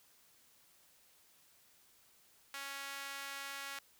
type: tone with high-pass filter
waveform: sawtooth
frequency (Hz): 277.2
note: C#4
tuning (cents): 0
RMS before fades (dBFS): -45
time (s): 2.54-3.79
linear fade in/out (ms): 2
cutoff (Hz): 1500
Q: 1.1
effects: white hiss -67 dBFS RMS until 3.99 s